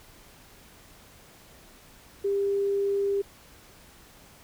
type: tone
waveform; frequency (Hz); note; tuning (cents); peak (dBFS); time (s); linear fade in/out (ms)
sine; 398.7; G4; +29; -23; 2.24-3.22; 10
effects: pink hiss -53 dBFS RMS until 4.43 s